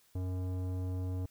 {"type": "tone with tanh clipping", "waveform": "sine", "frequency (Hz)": 92, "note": "F#2", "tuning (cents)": -9, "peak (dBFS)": -35, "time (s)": [0.15, 1.26], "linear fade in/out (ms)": 5, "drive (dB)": 15, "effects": ["white hiss -67 dBFS RMS until 1.3 s"]}